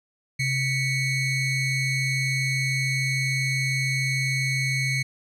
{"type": "ring-modulated tone", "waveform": "square", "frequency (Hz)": 1046.5, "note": "C6", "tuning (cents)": 0, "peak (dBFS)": -20, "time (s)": [0.39, 5.03], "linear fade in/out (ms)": 10, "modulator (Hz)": 1180, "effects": ["low-pass 9000 Hz 12 dB/octave", "10-bit"]}